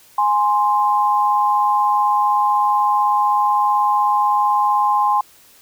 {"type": "tone pair together", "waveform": "sine", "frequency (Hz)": [830.6, 1046.5], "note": ["G#5", "C6"], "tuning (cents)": [0, 0], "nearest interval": "major third", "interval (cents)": 400, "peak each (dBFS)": -16, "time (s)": [0.18, 5.21], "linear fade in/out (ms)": 5, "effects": ["white hiss -49 dBFS RMS until 5.61 s"]}